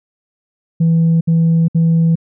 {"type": "tone bursts", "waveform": "sine", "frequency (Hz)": 164.81, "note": "E3", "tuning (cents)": 0, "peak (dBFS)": -7, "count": 3, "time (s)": [0.8, 2.156], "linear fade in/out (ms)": 10, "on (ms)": 410, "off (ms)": 63, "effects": ["tanh soft clip ceiling -7 dBFS"]}